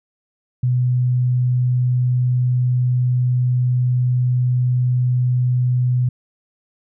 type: tone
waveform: sine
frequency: 124.9 Hz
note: B2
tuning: 20 cents sharp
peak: -14 dBFS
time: 0.63-6.09 s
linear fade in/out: 5 ms
effects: none